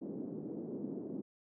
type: band-pass noise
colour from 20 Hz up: white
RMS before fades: -42 dBFS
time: 0.01-1.22 s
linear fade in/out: 20 ms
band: 180 to 360 Hz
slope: 24 dB/octave
effects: none